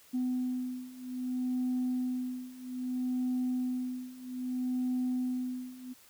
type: beating tone pair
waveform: sine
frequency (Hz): 251.8 / 252.42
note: B3 / B3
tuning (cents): +34 / +38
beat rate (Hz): 0.62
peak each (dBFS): -34 / -32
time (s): 0.13-5.94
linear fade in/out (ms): 20
effects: tanh soft clip ceiling -25 dBFS + white hiss -59 dBFS RMS until 6.09 s